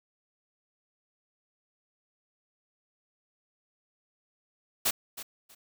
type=noise with echo; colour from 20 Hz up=white; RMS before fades=-26 dBFS; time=4.85-4.91 s; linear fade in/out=10 ms; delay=320 ms; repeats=2; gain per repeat=-14 dB; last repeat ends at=5.55 s; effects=none